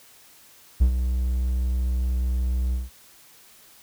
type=tone with ADSR envelope; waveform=triangle; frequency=62.4 Hz; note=B1; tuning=19 cents sharp; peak=-10 dBFS; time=0.8-2.9 s; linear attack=18 ms; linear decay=86 ms; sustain=-9 dB; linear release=170 ms; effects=white hiss -52 dBFS RMS until 3.82 s